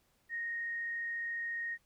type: tone with frequency modulation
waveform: sine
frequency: 1863 Hz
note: A#6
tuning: 2 cents flat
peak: -35 dBFS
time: 0.29-1.78 s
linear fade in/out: 50 ms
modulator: 34.3 Hz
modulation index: 0.3
effects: pink hiss -73 dBFS RMS until 1.85 s